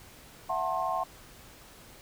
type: chord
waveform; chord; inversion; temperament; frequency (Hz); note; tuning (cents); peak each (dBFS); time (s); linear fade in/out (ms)
sine; F# half-diminished seventh; third; just; 666 / 740 / 888 / 1065.6; E5 / F#5 / A5 / C6; +18 / 0 / +16 / +31; -34 / -32 / -36 / -32; 0.49-1.04; 10
effects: pink hiss -52 dBFS RMS until 2.01 s